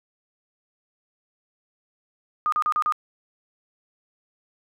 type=tone bursts; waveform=sine; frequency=1226 Hz; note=D#6; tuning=26 cents flat; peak=-19 dBFS; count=5; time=2.46-2.923 s; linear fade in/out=0 ms; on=63 ms; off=37 ms; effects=none